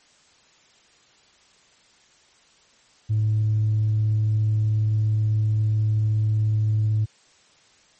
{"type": "tone with tanh clipping", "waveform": "triangle", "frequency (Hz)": 107.7, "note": "A2", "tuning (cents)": -37, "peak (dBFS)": -18, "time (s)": [3.09, 7.06], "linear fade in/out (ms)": 20, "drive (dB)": 5, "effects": ["white hiss -57 dBFS RMS until 7.99 s", "MP3 32 kbps"]}